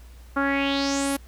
sawtooth tone with low-pass filter sweep, 277.2 Hz, C#4, in tune, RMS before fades -24 dBFS, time 0.36-1.17 s, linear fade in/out 10 ms, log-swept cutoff 1300 to 12000 Hz, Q 4.6, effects added 60 Hz sine -43 dBFS peak until 1.27 s + pink hiss -55 dBFS RMS until 1.27 s

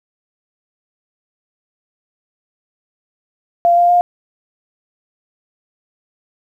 sine tone with pitch steps, 691 / 698.6 / 706.3 Hz, F5 / F5 / F5, -19 / 0 / +19 cents, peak -8 dBFS, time 3.65-4.01 s, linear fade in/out 0 ms, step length 120 ms, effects 8-bit

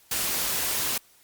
white noise, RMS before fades -27 dBFS, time 0.11-0.98 s, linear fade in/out 5 ms, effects white hiss -58 dBFS RMS until 1.23 s + Opus 48 kbps

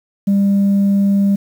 sine tone, 198.9 Hz, G3, 25 cents sharp, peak -8 dBFS, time 0.27-1.36 s, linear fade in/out 10 ms, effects tanh soft clip ceiling -9 dBFS + 7-bit

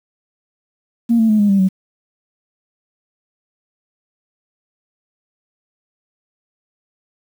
sine tone with pitch steps, 233.1 / 223.5 / 214.2 / 205.4 / 196.92 / 188.79 Hz, A#3 / A3 / A3 / G#3 / G3 / F#3, 0 / +27 / -46 / -19 / +8 / +35 cents, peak -9 dBFS, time 1.09-1.69 s, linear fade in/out 20 ms, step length 100 ms, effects tanh soft clip ceiling -5 dBFS + 7-bit

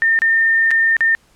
sine tone with dropouts, 1812 Hz, A#6, 50 cents flat, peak -11 dBFS, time 0.02-1.15 s, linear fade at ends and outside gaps 0 ms, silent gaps 0.19-0.219 / 0.707-0.713 / 0.967-1.007 s, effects pink hiss -55 dBFS RMS until 1.35 s + low-pass 11000 Hz 12 dB/octave

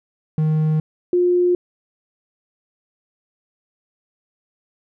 triangle / sine tone pair in turn, 155.56 / 355.7 Hz, D#3 / F4, 0 / +32 cents, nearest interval octave + major second, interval 1432 cents, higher second, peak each -13 dBFS, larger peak neither, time 0.38-0.8 / 1.13-1.55 s, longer neither, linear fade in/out 2 ms, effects none

